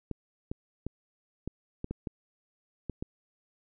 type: clicks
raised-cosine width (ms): 3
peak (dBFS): -21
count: 9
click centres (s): 0.113 / 0.515 / 0.866 / 1.476 / 1.844 / 1.91 / 2.072 / 2.897 / 3.025
effects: none